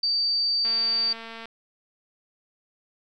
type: tone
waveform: sine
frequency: 4627 Hz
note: D8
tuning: 27 cents flat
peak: -21 dBFS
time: 0.03-1.13 s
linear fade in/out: 5 ms
type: click train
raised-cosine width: 0.3 ms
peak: -24 dBFS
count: 184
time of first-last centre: 0.65-1.456 s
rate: 227 Hz
effects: none